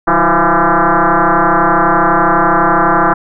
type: tone with frequency modulation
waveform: sine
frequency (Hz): 185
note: F#3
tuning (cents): 0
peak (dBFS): -7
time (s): 0.07-3.14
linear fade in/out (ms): 10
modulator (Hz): 169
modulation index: 8
effects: none